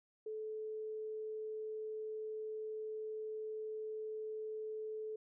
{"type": "tone", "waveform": "sine", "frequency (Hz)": 433.7, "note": "A4", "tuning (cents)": -25, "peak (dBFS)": -40, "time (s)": [0.26, 5.16], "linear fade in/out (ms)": 5, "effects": []}